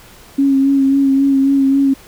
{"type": "tone with vibrato", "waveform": "sine", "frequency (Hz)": 273.3, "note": "C#4", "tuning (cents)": -24, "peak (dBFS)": -9, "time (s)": [0.38, 1.94], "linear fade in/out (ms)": 10, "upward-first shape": "sine", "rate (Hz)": 3.7, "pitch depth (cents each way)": 26, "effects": ["pink hiss -42 dBFS RMS until 2.07 s"]}